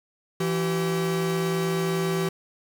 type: tone pair together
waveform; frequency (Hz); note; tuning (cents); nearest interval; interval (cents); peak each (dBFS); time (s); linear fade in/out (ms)
45% pulse; 167.24 / 384; E3 / G4; +25 / -36; octave + major second; 1439; -26; 0.4-2.29; 5
effects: none